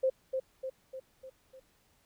sine tone with echo, 524 Hz, C5, 2 cents sharp, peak -24 dBFS, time 0.03-0.1 s, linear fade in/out 10 ms, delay 300 ms, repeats 5, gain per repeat -5 dB, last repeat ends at 1.6 s, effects pink hiss -69 dBFS RMS until 2.05 s

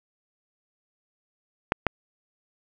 clicks, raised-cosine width 0.5 ms, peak -5 dBFS, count 2, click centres 1.721 / 1.867 s, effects none

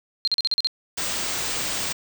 sine tone bursts, 4186 Hz, C8, in tune, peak -18 dBFS, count 7, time 0.25-0.671 s, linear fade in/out 0 ms, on 25 ms, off 41 ms
white band-stop noise, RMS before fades -27 dBFS, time 0.97-1.93 s, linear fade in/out 10 ms, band 9100 to 16000 Hz, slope 96 dB/octave
effects none

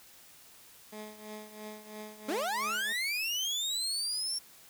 15% pulse tone with tremolo, 213.4 Hz, G#3, 47 cents sharp, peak -34 dBFS, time 0.92-2.93 s, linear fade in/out 10 ms, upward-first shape triangle, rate 3 Hz, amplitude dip 80%
30% pulse linear sweep, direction up, 246.3 to 5530 Hz, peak -28 dBFS, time 2.28-4.39 s, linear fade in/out 10 ms
effects white hiss -56 dBFS RMS until 4.69 s

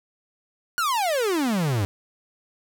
45% pulse exponential sweep, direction down, 1480 to 93.6 Hz, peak -21 dBFS, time 0.78-1.85 s, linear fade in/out 0 ms, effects none

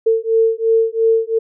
sine beating tone pair, 448.5 / 451.4 Hz, A4 / A4, +33 / +44 cents, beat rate 2.9 Hz, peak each -15 dBFS, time 0.06-1.39 s, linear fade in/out 10 ms, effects none

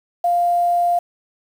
sine tone, 698.5 Hz, F5, in tune, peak -14 dBFS, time 0.24-0.99 s, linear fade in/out 5 ms, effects 7-bit

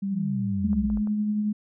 sine tone with vibrato, 196.8 Hz, G3, 7 cents sharp, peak -25 dBFS, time 0.02-0.86 s, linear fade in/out 10 ms, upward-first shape sine, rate 13 Hz, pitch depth 11 cents each way
sine exponential sweep, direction down, 190.8 to 49 Hz, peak -29 dBFS, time 0.1-1.03 s, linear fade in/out 50 ms
sine tone with tremolo, 210.3 Hz, G#3, 22 cents sharp, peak -21 dBFS, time 0.64-1.53 s, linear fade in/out 10 ms, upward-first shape triangle, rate 11 Hz, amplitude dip 35%
clicks, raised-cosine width 1 ms, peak -30 dBFS, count 4, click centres 0.731 / 0.901 / 0.973 / 1.073 s
effects none

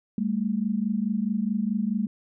sine tone pair together, 199.31 / 224 Hz, G3 / A3, +29 / +31 cents, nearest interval major second, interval 202 cents, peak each -26 dBFS, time 0.18-2.07 s, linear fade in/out 2 ms, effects none

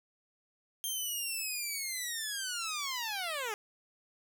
10% pulse linear sweep, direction down, 3197 to 404.1 Hz, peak -26 dBFS, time 0.84-3.54 s, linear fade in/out 0 ms, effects none

